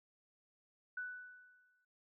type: tone with exponential decay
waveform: sine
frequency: 1488 Hz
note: F#6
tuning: 9 cents sharp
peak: -38 dBFS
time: 0.97-1.85 s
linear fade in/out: 5 ms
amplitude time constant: 190 ms
effects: none